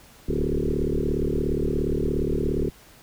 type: tone with frequency modulation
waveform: sine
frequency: 207.7 Hz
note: G#3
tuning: in tune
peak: -21 dBFS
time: 0.28-2.7 s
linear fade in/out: 10 ms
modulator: 37.1 Hz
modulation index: 6.1
effects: pink hiss -51 dBFS RMS until 3.02 s